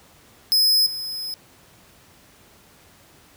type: tone with level steps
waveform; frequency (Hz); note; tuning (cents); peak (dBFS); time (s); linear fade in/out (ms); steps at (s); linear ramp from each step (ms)
45% pulse; 5100; D#8; +42; -15 / -28; 0.52-1.34; 0; 0.86; 5
effects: pink hiss -52 dBFS RMS until 3.36 s + high-pass 60 Hz 12 dB/octave